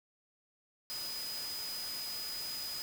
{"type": "tone in noise", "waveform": "sine", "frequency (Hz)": 4978, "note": "D#8", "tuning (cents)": 0, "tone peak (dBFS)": -39, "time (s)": [0.9, 2.82], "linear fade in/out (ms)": 0, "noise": "white", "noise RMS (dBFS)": -44, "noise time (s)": [0.9, 2.82], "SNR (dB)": 2, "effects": []}